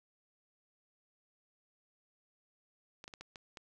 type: clicks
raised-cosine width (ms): 0.2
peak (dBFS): -30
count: 6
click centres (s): 3.041 / 3.079 / 3.138 / 3.21 / 3.358 / 3.572
effects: 11-bit